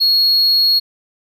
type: tone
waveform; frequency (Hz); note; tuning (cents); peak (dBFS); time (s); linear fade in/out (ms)
triangle; 4316; C#8; -47; -9; 0-0.8; 20
effects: none